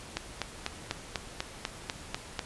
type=click train; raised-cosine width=0.2 ms; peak=-13 dBFS; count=10; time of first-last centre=0.17-2.392 s; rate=4.05 Hz; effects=pink hiss -46 dBFS RMS until 2.45 s + resampled to 24000 Hz